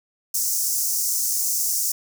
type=high-pass noise; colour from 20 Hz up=pink; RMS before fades=-23 dBFS; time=0.34-1.92 s; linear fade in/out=5 ms; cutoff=5500 Hz; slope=48 dB/octave; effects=none